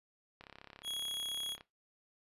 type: click train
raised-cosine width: 0.3 ms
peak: -34 dBFS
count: 42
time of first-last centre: 0.41-1.609 s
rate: 34.2 Hz
type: tone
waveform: 45% pulse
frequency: 3322 Hz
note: G#7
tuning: in tune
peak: -36 dBFS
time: 0.83-1.57 s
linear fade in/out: 50 ms
effects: noise-tail reverb RT60 0.2 s tail -17 dB re dry + resampled to 32000 Hz